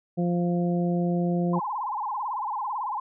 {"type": "harmonic tone", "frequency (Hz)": 174.61, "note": "F3", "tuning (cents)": 0, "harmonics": [1, 2, 3, 4], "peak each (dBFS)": [-23, -30, -33, -35], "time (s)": [0.17, 1.6], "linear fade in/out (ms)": 20}
{"type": "tone with vibrato", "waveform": "sine", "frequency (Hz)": 932.3, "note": "A#5", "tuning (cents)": 0, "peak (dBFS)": -27, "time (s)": [1.53, 3], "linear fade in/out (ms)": 5, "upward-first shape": "sine", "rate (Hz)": 18, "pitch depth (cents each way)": 230}
{"effects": []}